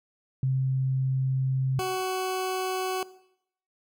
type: tone pair in turn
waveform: sine / 20% pulse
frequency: 132 / 373.4 Hz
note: C3 / F#4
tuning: +16 / +16 cents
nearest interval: octave + tritone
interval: 1800 cents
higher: second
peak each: -22 dBFS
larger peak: neither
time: 0.43-1.79 / 1.79-3.03 s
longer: first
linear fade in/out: 2 ms
effects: noise-tail reverb RT60 0.7 s tail -18 dB re dry